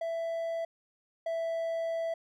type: tone pair in turn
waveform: triangle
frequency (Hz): 663 / 660.4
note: E5 / E5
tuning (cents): +10 / +3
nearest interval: unison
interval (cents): 7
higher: first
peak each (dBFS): -29 / -28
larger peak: second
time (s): 0.01-0.65 / 1.26-2.14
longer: second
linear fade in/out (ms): 5
effects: none